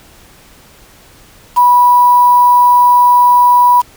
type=tone with quantisation; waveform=sine; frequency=980 Hz; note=B5; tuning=14 cents flat; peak=-4 dBFS; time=1.56-3.82 s; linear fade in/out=20 ms; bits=4; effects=pink hiss -42 dBFS RMS until 3.96 s